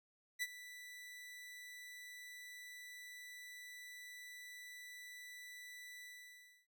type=tone with ADSR envelope; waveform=sawtooth; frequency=1975.5 Hz; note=B6; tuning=in tune; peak=-32 dBFS; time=0.39-6.67 s; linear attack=33 ms; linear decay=40 ms; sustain=-16 dB; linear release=650 ms; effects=noise-tail reverb RT60 0.1 s tail -21 dB re dry